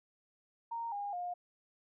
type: tone with pitch steps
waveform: sine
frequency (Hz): 927 / 811.7 / 710.7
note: A#5 / G#5 / F5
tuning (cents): -10 / -40 / +30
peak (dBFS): -36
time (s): 0.71-1.34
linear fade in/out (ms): 10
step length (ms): 210
effects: none